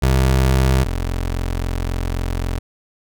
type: tone pair in turn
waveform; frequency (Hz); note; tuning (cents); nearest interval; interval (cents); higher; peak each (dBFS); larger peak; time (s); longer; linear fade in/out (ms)
25% pulse; 65.41 / 43.74; C2 / F1; 0 / +3; perfect fifth; 697; first; -9 / -16; first; 0.02-0.84 / 0.84-2.59; second; 10
effects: none